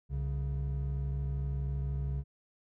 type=tone pair together; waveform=triangle; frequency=65.7 / 138.49 Hz; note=C2 / C#3; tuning=+8 / -1 cents; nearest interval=octave + minor second; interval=1291 cents; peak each=-31 / -33 dBFS; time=0.09-2.24 s; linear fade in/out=50 ms; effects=none